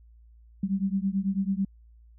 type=beating tone pair; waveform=sine; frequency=190.7 / 199.8 Hz; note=G3 / G3; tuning=-47 / +33 cents; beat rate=9.1 Hz; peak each=-27 / -28 dBFS; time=0.63-1.65 s; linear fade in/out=5 ms; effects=added 57 Hz sine -51 dBFS peak until 2.18 s